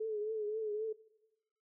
sine tone with vibrato, 429.7 Hz, A4, 41 cents flat, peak -34 dBFS, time 0-0.93 s, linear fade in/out 10 ms, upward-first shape triangle, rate 3.8 Hz, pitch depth 71 cents each way, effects noise-tail reverb RT60 0.9 s tail -19 dB re dry

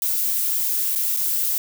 violet noise with dropouts, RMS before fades -22 dBFS, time 0.02-1.58 s, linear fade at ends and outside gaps 1 ms, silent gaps 0.952-0.958 / 1.166-1.171 s, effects none

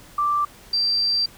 sine tone pair in turn, 1174.7 / 4699 Hz, D6 / D8, 0 / 0 cents, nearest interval 2 octaves, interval 2400 cents, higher second, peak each -18 dBFS, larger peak neither, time 0.18-0.45 / 0.73-1.26 s, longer second, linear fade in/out 5 ms, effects pink hiss -47 dBFS RMS until 1.37 s

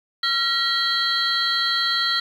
sine tone cluster, 1371 / 1904 / 3237 / 4046 / 4382 Hz, F6 / A#6 / G#7 / B7 / C#8, -32 / +36 / -45 / +41 / -21 cents, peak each -25 / -26 / -26 / -23 / -26 dBFS, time 0.23-2.2 s, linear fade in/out 5 ms, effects tanh soft clip ceiling -9 dBFS + 8-bit

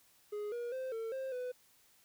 triangle tone with pitch steps, 416.9 / 477.5 / 520 / 450.8 / 529 / 499.4 Hz, G#4 / A#4 / C5 / A4 / C5 / B4, +7 / +42 / -11 / +42 / +19 / +19 cents, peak -35 dBFS, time 0.32-1.52 s, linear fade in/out 10 ms, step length 200 ms, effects white hiss -67 dBFS RMS until 2.04 s

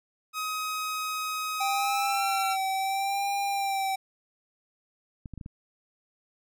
sawtooth tone with pitch glide, 1263 to 1353.6 Hz, D#6 to E6, +26 to +45 cents, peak -26 dBFS, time 0.33-2.57 s, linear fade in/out 50 ms, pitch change +119 cents, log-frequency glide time 1.75-2.24 s
square tone with vibrato, 784 Hz, G5, in tune, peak -27 dBFS, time 1.6-3.96 s, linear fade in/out 10 ms, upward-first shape sine, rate 0.71 Hz, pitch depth 36 cents each way
clicks, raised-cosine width 5 ms, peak -27 dBFS, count 5, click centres 5.258 / 5.337 / 5.377 / 5.412 / 5.461 s
effects none

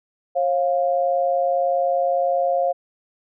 sine tone pair together, 541 / 701.3 Hz, C#5 / F5, -42 / +7 cents, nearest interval major third, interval 449 cents, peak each -20 dBFS, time 0.35-2.73 s, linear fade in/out 20 ms, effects none

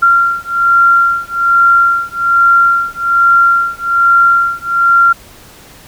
sine beating tone pair, 1379 / 1380.2 Hz, F6 / F6, -22 / -21 cents, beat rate 1.2 Hz, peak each -10 dBFS, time 0.02-5.13 s, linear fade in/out 10 ms, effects pink hiss -38 dBFS RMS until 5.87 s

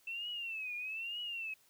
sine tone with vibrato, 2661 Hz, E7, 16 cents sharp, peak -38 dBFS, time 0.07-1.54 s, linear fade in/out 5 ms, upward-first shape triangle, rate 1.1 Hz, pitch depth 170 cents each way, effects white hiss -68 dBFS RMS until 1.69 s

